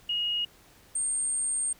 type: tone pair in turn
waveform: sine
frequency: 2877 / 8621 Hz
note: F#7 / C#9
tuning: -49 / -49 cents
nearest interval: octave + perfect fifth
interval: 1900 cents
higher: second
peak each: -26 dBFS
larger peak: neither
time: 0.09-0.45 / 0.95-1.73 s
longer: second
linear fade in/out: 5 ms
effects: pink hiss -57 dBFS RMS until 1.79 s